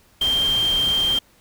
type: tone in noise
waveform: sine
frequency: 3167 Hz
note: G7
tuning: 17 cents sharp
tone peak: -17 dBFS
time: 0.21-1.19 s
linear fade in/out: 5 ms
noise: pink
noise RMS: -31 dBFS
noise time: 0.21-1.19 s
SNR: +11 dB
effects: pink hiss -56 dBFS RMS until 1.4 s